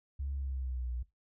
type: tone with pitch glide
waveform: sine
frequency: 69.3 to 60.68 Hz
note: C#2 to B1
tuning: 0 to -30 cents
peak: -33 dBFS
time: 0.19-1.03 s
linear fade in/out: 10 ms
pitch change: -230 cents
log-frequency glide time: 0.34-0.92 s
effects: noise-tail reverb RT60 0.2 s tail -19 dB re dry + tanh soft clip ceiling -29 dBFS